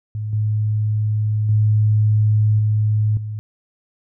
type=tone with level steps; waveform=sine; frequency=106.9 Hz; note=A2; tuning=49 cents flat; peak=-22 / -16 / -12 / -14 / -24 dBFS; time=0.15-3.39 s; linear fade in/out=0 ms; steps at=0.33 / 1.49 / 2.59 / 3.17 s; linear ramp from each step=2 ms; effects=none